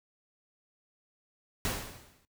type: noise with exponential decay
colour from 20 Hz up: pink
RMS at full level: -30 dBFS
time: 1.65-2.25 s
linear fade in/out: 0 ms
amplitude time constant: 130 ms
effects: noise-tail reverb RT60 0.1 s tail -17 dB re dry